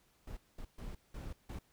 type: noise bursts at uneven times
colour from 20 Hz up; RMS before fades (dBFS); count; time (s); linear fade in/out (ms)
brown; -44; 5; 0.27-0.37 / 0.58-0.65 / 0.78-0.95 / 1.14-1.33 / 1.49-1.59; 5
effects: pink hiss -71 dBFS RMS until 1.72 s